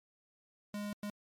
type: tone bursts at uneven times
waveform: square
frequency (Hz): 206.3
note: G#3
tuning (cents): -11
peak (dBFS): -38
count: 2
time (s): 0.74-0.93 / 1.03-1.1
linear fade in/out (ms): 2
effects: MP3 64 kbps